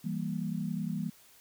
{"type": "chord", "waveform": "sine", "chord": "E diminished", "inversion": "none", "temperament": "equal", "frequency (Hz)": [164.81, 196, 233.1], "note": ["E3", "G3", "Bb3"], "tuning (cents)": [0, 0, 0], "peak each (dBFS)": [-35, -35, -37], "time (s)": [0.04, 1.1], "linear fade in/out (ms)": 10, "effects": ["white hiss -59 dBFS RMS until 1.4 s"]}